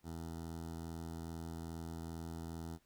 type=tone with notch filter; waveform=15% pulse; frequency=82.41 Hz; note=E2; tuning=in tune; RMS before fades=-45 dBFS; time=0.03-2.79 s; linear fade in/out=50 ms; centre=2300 Hz; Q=0.79; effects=pink hiss -75 dBFS RMS until 2.85 s